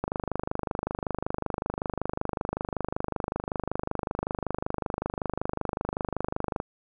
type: click train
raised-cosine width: 1 ms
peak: -14 dBFS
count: 167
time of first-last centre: 0.04-6.601 s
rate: 25.3 Hz
effects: none